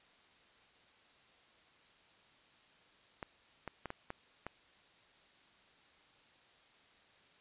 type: clicks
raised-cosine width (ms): 0.5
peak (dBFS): -26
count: 6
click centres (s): 3.228 / 3.677 / 3.857 / 3.904 / 4.104 / 4.466
effects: white hiss -65 dBFS RMS until 7.4 s + resampled to 8000 Hz